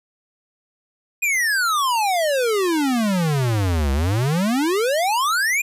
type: exponential two-way sweep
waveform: square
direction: down then up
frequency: 2499 to 66.2 to 2499 Hz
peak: -18 dBFS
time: 1.22-5.62 s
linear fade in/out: 10 ms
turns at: 3.92 s
effects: resampled to 32000 Hz